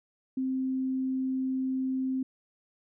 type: tone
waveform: sine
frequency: 261.6 Hz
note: C4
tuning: in tune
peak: -27 dBFS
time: 0.37-2.23 s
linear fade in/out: 5 ms
effects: none